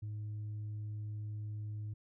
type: tone with tanh clipping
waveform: sine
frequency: 105.8 Hz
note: G#2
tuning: 33 cents sharp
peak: -39 dBFS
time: 0.02-1.94 s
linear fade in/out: 10 ms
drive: 1 dB
effects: none